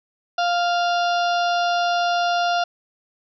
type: harmonic tone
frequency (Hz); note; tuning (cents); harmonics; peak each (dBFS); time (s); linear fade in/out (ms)
698.5; F5; 0; 1 / 2 / 4 / 5 / 6 / 7 / 8; -19 / -25 / -31 / -33 / -35 / -36 / -37; 0.38-2.64; 5
effects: none